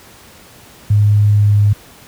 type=tone with pitch glide; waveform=sine; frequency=103.9 to 103.12 Hz; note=G#2 to G#2; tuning=+1 to -12 cents; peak=-7 dBFS; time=0.9-1.73 s; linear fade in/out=5 ms; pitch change=-13 cents; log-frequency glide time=1.29-1.56 s; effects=pink hiss -41 dBFS RMS until 2.07 s + high-pass 60 Hz 12 dB/octave